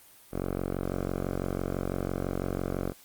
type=tone with low-pass filter; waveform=5% pulse; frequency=46 Hz; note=F#1; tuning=9 cents flat; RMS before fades=-32 dBFS; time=0.31-2.94 s; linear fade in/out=50 ms; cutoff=1100 Hz; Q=0.85; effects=white hiss -55 dBFS RMS until 3.04 s + Opus 32 kbps